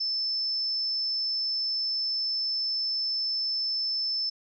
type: tone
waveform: sine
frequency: 5274 Hz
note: E8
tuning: in tune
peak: -26 dBFS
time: 0-4.3 s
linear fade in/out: 10 ms
effects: none